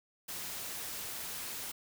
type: noise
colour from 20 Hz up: white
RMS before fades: -41 dBFS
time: 0.28-1.72 s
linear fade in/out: 10 ms
effects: none